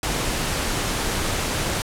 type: noise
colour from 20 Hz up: pink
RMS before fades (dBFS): -24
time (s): 0.03-1.82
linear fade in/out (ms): 2
effects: low-pass 11000 Hz 12 dB/octave